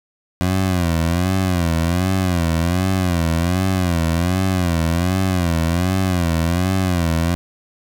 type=tone with vibrato; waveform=20% pulse; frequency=88.2 Hz; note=F2; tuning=18 cents sharp; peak=-11 dBFS; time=0.41-7.35 s; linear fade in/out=0 ms; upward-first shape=sine; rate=1.3 Hz; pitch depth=130 cents each way; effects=none